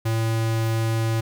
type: tone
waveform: square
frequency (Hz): 112.7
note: A2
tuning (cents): +42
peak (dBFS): -21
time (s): 0.05-1.21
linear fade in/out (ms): 10
effects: none